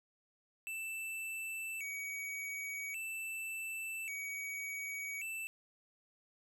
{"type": "tone with vibrato", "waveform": "square", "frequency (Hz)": 2448, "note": "D#7", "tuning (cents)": -29, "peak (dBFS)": -40, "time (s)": [0.67, 5.47], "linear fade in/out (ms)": 0, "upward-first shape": "square", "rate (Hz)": 0.44, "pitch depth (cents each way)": 140, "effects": []}